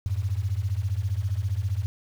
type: beating tone pair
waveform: sine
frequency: 89.8 / 104.8 Hz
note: F2 / G#2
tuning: +49 / +16 cents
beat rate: 15 Hz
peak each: -27 dBFS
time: 0.06-1.86 s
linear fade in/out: 0 ms
effects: 8-bit